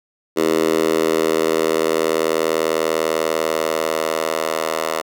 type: tone with high-pass filter sweep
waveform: 10% pulse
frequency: 80.2 Hz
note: E2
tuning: 47 cents flat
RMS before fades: -19 dBFS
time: 0.36-5.02 s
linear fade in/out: 20 ms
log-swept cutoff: 370 to 670 Hz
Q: 2.2
effects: none